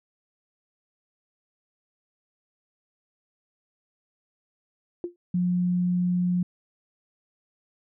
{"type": "tone with exponential decay", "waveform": "sine", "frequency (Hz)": 349.2, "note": "F4", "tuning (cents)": 0, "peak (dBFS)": -24, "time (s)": [5.04, 5.16], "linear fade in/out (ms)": 1, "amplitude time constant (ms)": 24}
{"type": "tone", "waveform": "sine", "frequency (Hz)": 178.6, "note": "F3", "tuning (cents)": 39, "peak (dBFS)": -21, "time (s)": [5.34, 6.43], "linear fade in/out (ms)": 5}
{"effects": []}